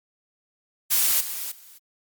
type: noise with level steps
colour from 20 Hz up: blue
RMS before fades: -20 / -31 / -48 dBFS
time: 0.9-1.79 s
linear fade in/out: 20 ms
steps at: 1.2 / 1.51 s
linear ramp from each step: 10 ms
effects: Opus 48 kbps